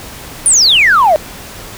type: exponential sweep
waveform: sine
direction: down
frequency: 9840 to 587.3 Hz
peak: -4 dBFS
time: 0.46-1.16 s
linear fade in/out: 0 ms
effects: tanh soft clip ceiling -1 dBFS + pink hiss -30 dBFS RMS until 1.77 s